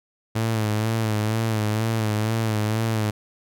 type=tone with vibrato; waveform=sawtooth; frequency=109.6 Hz; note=A2; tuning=6 cents flat; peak=-17 dBFS; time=0.35-3.11 s; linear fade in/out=10 ms; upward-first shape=sine; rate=2.1 Hz; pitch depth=55 cents each way; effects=none